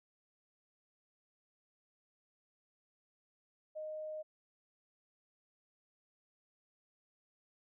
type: tone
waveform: sine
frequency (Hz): 619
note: D#5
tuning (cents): -9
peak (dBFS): -40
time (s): 3.75-4.23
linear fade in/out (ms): 20
effects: none